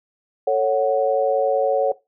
sine chord, F# minor, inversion first, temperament just, 444 / 555 / 740 Hz, A4 / C#5 / F#5, +16 / +2 / 0 cents, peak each -21 / -18 / -22 dBFS, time 0.47-1.92 s, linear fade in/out 5 ms, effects noise-tail reverb RT60 0.2 s tail -17 dB re dry

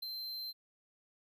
square tone with ADSR envelope, 4114 Hz, C8, 30 cents flat, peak -36 dBFS, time 0.02-0.53 s, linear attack 11 ms, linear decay 4 ms, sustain -4 dB, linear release 32 ms, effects none

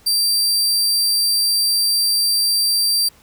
sawtooth tone, 4699 Hz, D8, in tune, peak -12 dBFS, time 0.06-3.09 s, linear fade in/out 10 ms, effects pink hiss -51 dBFS RMS until 3.22 s

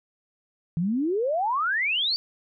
sine exponential sweep, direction up, 157.6 to 4699 Hz, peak -22 dBFS, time 0.77-2.16 s, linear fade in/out 0 ms, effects none

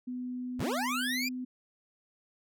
sine tone with pitch glide, 249.9 to 252.7 Hz, B3 to B3, +21 to +40 cents, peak -34 dBFS, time 0.07-1.45 s, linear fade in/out 10 ms, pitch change +19 cents, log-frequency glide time 0.76-1.29 s
25% pulse linear sweep, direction up, 46.25 to 2454 Hz, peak -27 dBFS, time 0.59-1.29 s, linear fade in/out 10 ms
effects none

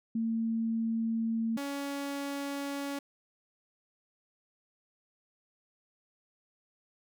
sine / sawtooth tone pair in turn, 226.4 / 281 Hz, A3 / C#4, +50 / +24 cents, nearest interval major third, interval 374 cents, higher second, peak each -28 / -30 dBFS, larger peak first, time 0.15-1.57 / 1.57-2.99 s, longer neither, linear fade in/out 5 ms, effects none

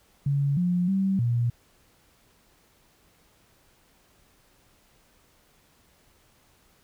sine tone with pitch steps, 140.9 / 177.8 / 193 / 119.1 Hz, C#3 / F3 / G3 / A#2, +29 / +31 / -27 / +38 cents, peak -21 dBFS, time 0.26-1.5 s, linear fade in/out 5 ms, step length 310 ms, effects pink hiss -62 dBFS RMS until 6.83 s

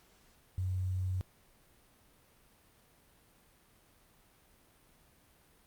sine tone with quantisation, 92.6 Hz, F#2, 2 cents sharp, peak -31 dBFS, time 0.58-1.21 s, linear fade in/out 0 ms, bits 10, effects pink hiss -65 dBFS RMS until 5.66 s + Opus 48 kbps

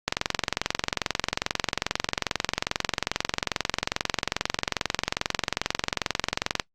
click train, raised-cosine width 0.2 ms, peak -5 dBFS, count 147, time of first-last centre 0.08-6.598 s, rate 22.4 Hz, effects noise-tail reverb RT60 0.1 s tail -21 dB re dry + Opus 48 kbps

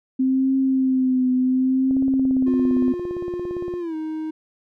sine tone with vibrato, 260.3 Hz, C4, 9 cents flat, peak -16 dBFS, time 0.19-2.93 s, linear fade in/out 10 ms, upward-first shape triangle, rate 0.67 Hz, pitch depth 46 cents each way
click train, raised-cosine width 2 ms, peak -22 dBFS, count 33, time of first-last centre 1.91-3.739 s, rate 17.5 Hz
triangle tone with pitch glide, 354.3 to 313.8 Hz, F4 to D#4, +25 to +15 cents, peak -23 dBFS, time 2.46-4.31 s, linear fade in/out 10 ms, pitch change -210 cents, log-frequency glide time 3.79-3.95 s
effects none

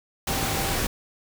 sine tone in noise, 784 Hz, G5, in tune, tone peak -34 dBFS, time 0.27-0.75 s, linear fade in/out 5 ms, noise pink, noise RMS -26 dBFS, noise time 0.27-0.87 s, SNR -11 dB, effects none

